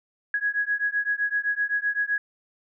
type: beating tone pair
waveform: sine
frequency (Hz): 1661.2 / 1669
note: G#6 / G#6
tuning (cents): 0 / +8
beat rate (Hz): 7.8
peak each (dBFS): -26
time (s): 0.34-2.18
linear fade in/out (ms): 2
effects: none